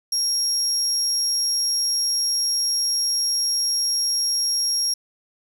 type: tone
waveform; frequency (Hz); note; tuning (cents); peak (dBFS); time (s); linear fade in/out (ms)
35% pulse; 5588; F8; 0; -17; 0.12-4.94; 5
effects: none